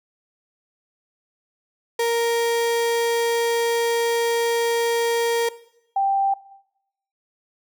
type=tone pair in turn; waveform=35% pulse / sine; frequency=466.2 / 785.9 Hz; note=A#4 / G5; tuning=0 / +4 cents; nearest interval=major sixth; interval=904 cents; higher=second; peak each=-17 dBFS; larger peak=neither; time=1.99-5.49 / 5.96-6.34 s; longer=first; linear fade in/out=5 ms; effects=noise-tail reverb RT60 0.8 s tail -18 dB re dry